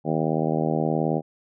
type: harmonic tone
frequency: 78.9 Hz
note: D#2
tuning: 25 cents sharp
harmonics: 2 / 3 / 4 / 5 / 6 / 7 / 8 / 9 / 10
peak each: -26 / -28 / -29 / -30 / -31 / -31 / -32 / -33 / -33 dBFS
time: 0.04-1.22 s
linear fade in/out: 50 ms
effects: none